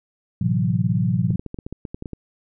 sine chord, F# half-diminished seventh, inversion first, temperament equal with one note detuned, 110 / 127.83 / 164.81 / 185 Hz, A2 / C3 / E3 / F#3, 0 / -40 / 0 / 0 cents, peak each -23 dBFS, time 0.41-1.36 s, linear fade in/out 5 ms
clicks, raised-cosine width 3 ms, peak -18 dBFS, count 12, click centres 1.306 / 1.395 / 1.463 / 1.544 / 1.588 / 1.665 / 1.726 / 1.852 / 1.945 / 2.024 / 2.058 / 2.133 s
effects none

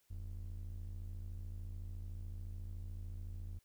triangle ring-modulated tone, 61.74 Hz, B1, in tune, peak -37 dBFS, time 0.1-3.59 s, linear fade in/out 10 ms, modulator 26.9 Hz, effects white hiss -75 dBFS RMS until 3.64 s

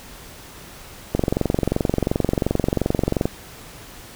click train, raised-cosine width 2 ms, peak -5 dBFS, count 49, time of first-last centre 1.15-3.255 s, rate 22.8 Hz, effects pink hiss -41 dBFS RMS until 4.15 s

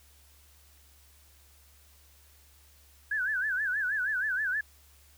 sine tone with vibrato, 1604 Hz, G6, 39 cents sharp, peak -27 dBFS, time 3.11-4.61 s, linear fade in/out 5 ms, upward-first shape sine, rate 6.3 Hz, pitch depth 160 cents each way, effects added 71 Hz sine -59 dBFS peak until 5.17 s + white hiss -61 dBFS RMS until 5.17 s

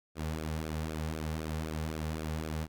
sawtooth tone with flanger, 78.5 Hz, D#2, 16 cents sharp, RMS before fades -36 dBFS, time 0.15-2.68 s, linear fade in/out 50 ms, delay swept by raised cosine 0.99 to 3.19 ms, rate 3.9 Hz, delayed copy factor -0.7, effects none

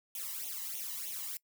blue noise with flanger, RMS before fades -40 dBFS, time 0.15-1.37 s, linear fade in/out 2 ms, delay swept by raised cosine 0.31 to 1.04 ms, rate 3.2 Hz, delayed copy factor +0.95, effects noise-tail reverb RT60 0.1 s tail -23 dB re dry

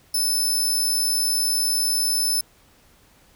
20% pulse tone, 5270 Hz, E8, 1 cent flat, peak -14 dBFS, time 0.14-2.41 s, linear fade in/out 5 ms, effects pink hiss -56 dBFS RMS until 3.35 s

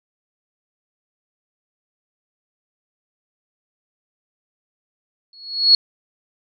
sine tone with exponential growth, 4345 Hz, C#8, 35 cents flat, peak -5 dBFS, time 5.33-5.75 s, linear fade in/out 2 ms, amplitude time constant 90 ms, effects none

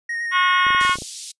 triangle tone with vibrato, 1864.7 Hz, A#6, in tune, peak -22 dBFS, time 0.09-0.87 s, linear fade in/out 5 ms, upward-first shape square, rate 8.9 Hz, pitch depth 12 cents each way
harmonic tone, 362.5 Hz, F#4, 35 cents flat, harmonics 3 / 4 / 5 / 6 / 7 / 8 / 9 / 10, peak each -18 / -21 / -32 / -24 / -31 / -29 / -27 / -37 dBFS, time 0.31-0.97 s, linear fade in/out 50 ms
clicks, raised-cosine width 2 ms, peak -21 dBFS, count 9, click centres 0.667 / 0.705 / 0.748 / 0.813 / 0.85 / 0.895 / 0.956 / 0.986 / 1.021 s
white band-pass noise, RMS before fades -35 dBFS, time 0.8-1.32 s, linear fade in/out 10 ms, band 3500 to 9200 Hz, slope 24 dB/octave
effects noise-tail reverb RT60 0.1 s tail -25 dB re dry + resampled to 24000 Hz

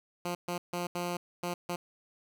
10% pulse tone bursts at uneven times, 175.7 Hz, F3, 11 cents sharp, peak -24 dBFS, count 6, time 0.25-0.35 / 0.48-0.58 / 0.73-0.87 / 0.95-1.17 / 1.43-1.54 / 1.69-1.76 s, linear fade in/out 5 ms, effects none

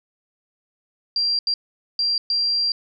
sine tone bursts at uneven times, 4741 Hz, D8, 16 cents sharp, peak -18 dBFS, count 4, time 1.16-1.39 / 1.47-1.54 / 1.99-2.18 / 2.3-2.72 s, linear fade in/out 2 ms, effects none

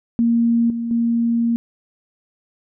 sine tone with level steps, 233.1 Hz, A#3, in tune, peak -13 / -21 / -15 dBFS, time 0.19-1.56 s, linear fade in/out 0 ms, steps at 0.7 / 0.91 s, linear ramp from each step 2 ms, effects none

